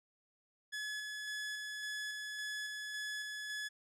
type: tone with tremolo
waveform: sawtooth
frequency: 1704 Hz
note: G#6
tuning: 44 cents sharp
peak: -35 dBFS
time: 0.72-3.69 s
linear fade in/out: 20 ms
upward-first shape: square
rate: 1.8 Hz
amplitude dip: 25%
effects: low-pass 9000 Hz 12 dB/octave